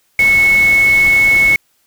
sine tone in noise, 2200 Hz, C#7, 14 cents flat, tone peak -7 dBFS, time 0.19-1.56 s, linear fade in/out 2 ms, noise pink, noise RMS -25 dBFS, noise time 0.19-1.56 s, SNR +15 dB, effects white hiss -59 dBFS RMS until 1.86 s

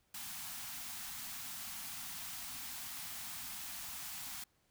white band-stop noise, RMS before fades -45 dBFS, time 0.14-4.44 s, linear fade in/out 5 ms, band 290 to 670 Hz, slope 96 dB/octave, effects pink hiss -75 dBFS RMS until 4.7 s

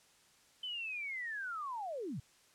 sine linear sweep, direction down, 3068 to 100.3 Hz, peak -38 dBFS, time 0.63-2.2 s, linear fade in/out 5 ms, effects white hiss -66 dBFS RMS until 2.54 s + low-pass 9000 Hz 12 dB/octave

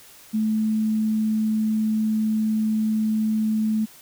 sine tone, 217.4 Hz, A3, 21 cents flat, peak -19 dBFS, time 0.33-3.86 s, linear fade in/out 20 ms, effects white hiss -48 dBFS RMS until 4.01 s

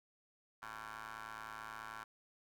15% pulse ring-modulated tone, 109.3 Hz, A2, 11 cents flat, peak -37 dBFS, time 0.62-2.04 s, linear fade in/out 5 ms, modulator 1240 Hz, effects none

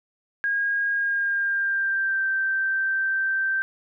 sine tone with pitch glide, 1631 to 1561.9 Hz, G#6 to G6, -32 to -7 cents, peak -21 dBFS, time 0.44-3.62 s, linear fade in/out 0 ms, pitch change -75 cents, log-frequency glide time 0.92-2.28 s, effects none

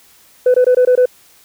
sine tone bursts, 501 Hz, B4, 25 cents sharp, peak -5 dBFS, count 6, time 0.46-1.057 s, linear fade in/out 5 ms, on 82 ms, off 21 ms, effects tanh soft clip ceiling -5 dBFS + white hiss -48 dBFS RMS until 1.44 s

